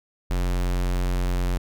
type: tone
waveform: square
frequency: 44.85 Hz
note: F1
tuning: 47 cents sharp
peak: -22 dBFS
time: 0.3-1.58 s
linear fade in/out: 10 ms
effects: none